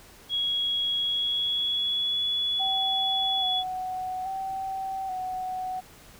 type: tone with pitch glide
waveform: sine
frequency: 3322 to 3402 Hz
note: G#7 to G#7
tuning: 0 to +41 cents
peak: -24 dBFS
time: 0.29-3.64 s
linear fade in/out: 50 ms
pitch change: +41 cents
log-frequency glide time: 0.98-2.24 s
type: tone with vibrato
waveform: sine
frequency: 756 Hz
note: F#5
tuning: 37 cents sharp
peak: -29 dBFS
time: 2.59-5.81 s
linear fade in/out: 20 ms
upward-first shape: square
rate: 0.6 Hz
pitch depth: 30 cents each way
effects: pink hiss -51 dBFS RMS until 6.19 s